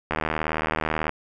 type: click train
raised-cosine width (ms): 0.5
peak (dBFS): -9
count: 78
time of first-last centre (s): 0.11-1.093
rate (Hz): 78.3
effects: none

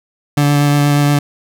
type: tone with vibrato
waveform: 30% pulse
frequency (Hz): 144.8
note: D3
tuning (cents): -24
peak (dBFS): -7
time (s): 0.37-1.19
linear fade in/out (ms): 5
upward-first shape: sine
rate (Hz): 8.4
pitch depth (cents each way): 11
effects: none

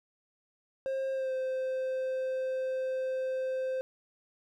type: tone with pitch glide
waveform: triangle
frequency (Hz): 533 to 520.5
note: C5 to C5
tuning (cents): +32 to -9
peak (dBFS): -28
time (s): 0.86-3.81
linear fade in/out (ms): 0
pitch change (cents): -41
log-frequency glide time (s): 1.13-1.33
effects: none

